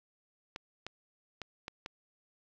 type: clicks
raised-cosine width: 0.2 ms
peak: -22 dBFS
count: 5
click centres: 0.561 / 0.866 / 1.417 / 1.681 / 1.861 s
effects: low-pass 5000 Hz 12 dB/octave + 10-bit